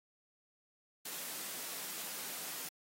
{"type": "high-pass noise", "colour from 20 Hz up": "white", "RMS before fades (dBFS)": -43, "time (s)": [1.05, 2.69], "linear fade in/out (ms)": 5, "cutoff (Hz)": 140, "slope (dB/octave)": 96, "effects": ["AAC 48 kbps"]}